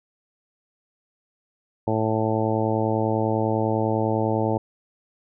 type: harmonic tone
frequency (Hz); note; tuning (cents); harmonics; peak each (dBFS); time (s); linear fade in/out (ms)
110; A2; 0; 1 / 2 / 3 / 4 / 5 / 6 / 7 / 8; -26 / -28 / -27 / -28 / -28 / -31 / -31 / -30; 1.87-4.58; 5
effects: none